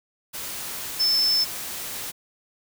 sine tone in noise, 5274 Hz, E8, in tune, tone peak -18 dBFS, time 0.99-1.45 s, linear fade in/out 20 ms, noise white, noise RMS -33 dBFS, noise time 0.33-2.12 s, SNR +12 dB, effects none

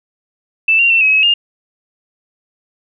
sine tone with pitch steps, 2645 / 2764 / 2690 / 2553 / 2568 / 2820 Hz, E7 / F7 / E7 / D#7 / E7 / F7, +5 / -19 / +34 / +44 / -46 / +16 cents, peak -8 dBFS, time 0.68-1.34 s, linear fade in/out 5 ms, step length 110 ms, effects none

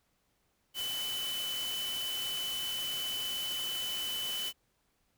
sine tone in noise, 3008 Hz, F#7, 28 cents sharp, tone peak -34 dBFS, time 0.74-4.53 s, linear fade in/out 50 ms, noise white, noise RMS -41 dBFS, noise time 0.74-4.53 s, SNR +4 dB, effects pink hiss -75 dBFS RMS until 5.17 s

